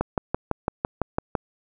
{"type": "click train", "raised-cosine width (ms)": 1, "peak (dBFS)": -8, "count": 9, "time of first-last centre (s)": [0.01, 1.352], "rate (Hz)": 5.96, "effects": []}